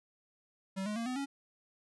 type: tone with pitch steps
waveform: square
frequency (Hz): 192 / 210.6 / 231 / 253.3 / 277.9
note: G3 / G#3 / A#3 / B3 / C#4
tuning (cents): -36 / +24 / -16 / +44 / +4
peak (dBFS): -35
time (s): 0.76-1.26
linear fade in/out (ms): 20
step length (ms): 100
effects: resampled to 24000 Hz